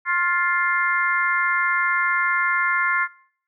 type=harmonic tone with a mistuned harmonic; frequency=350 Hz; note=F4; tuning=4 cents sharp; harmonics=3 / 4 / 5 / 6; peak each=-24 / -24 / -24 / -24 dBFS; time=0.05-3.08 s; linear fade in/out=50 ms; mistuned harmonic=3; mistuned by=+24 cents; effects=noise-tail reverb RT60 0.6 s tail -21 dB re dry